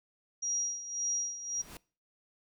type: tone with tremolo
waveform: sine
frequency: 5720 Hz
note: F8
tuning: 41 cents sharp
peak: -29 dBFS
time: 0.42-1.62 s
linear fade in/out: 10 ms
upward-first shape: sine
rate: 1.8 Hz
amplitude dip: 75%
type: noise with exponential growth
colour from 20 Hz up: pink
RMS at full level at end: -44 dBFS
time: 1.34-1.77 s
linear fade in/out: 2 ms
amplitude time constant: 93 ms
effects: noise-tail reverb RT60 0.4 s tail -24 dB re dry